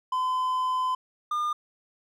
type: tone pair in turn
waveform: triangle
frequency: 1020 / 1209.4 Hz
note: C6 / D#6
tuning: -44 / -50 cents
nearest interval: minor third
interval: 294 cents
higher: second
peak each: -22 / -23 dBFS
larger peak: first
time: 0.12-0.95 / 1.31-1.53 s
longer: first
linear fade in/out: 5 ms
effects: none